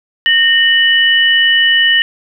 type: tone pair together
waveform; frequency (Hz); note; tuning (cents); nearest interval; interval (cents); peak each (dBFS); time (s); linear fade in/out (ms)
sine; 1841.1 / 2963; A#6 / F#7; -22 / +2; minor sixth; 824; -10; 0.26-2.02; 0
effects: none